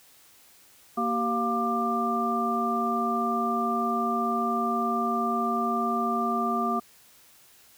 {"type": "tone cluster", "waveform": "sine", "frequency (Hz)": [232.9, 387.8, 702, 1188], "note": ["A#3", "G4", "F5", "D6"], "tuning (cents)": [-1, -19, 9, 20], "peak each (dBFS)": [-29, -33, -30, -27], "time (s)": [0.97, 6.8], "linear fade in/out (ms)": 10, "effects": ["white hiss -56 dBFS RMS until 7.77 s"]}